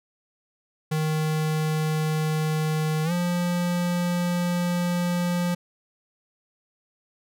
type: tone with pitch glide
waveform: square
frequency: 155.7 to 175.78 Hz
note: D#3 to F3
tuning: +2 to +12 cents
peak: -23 dBFS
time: 0.91-5.55 s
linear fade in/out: 10 ms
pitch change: +210 cents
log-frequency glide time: 3.04-3.12 s
effects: none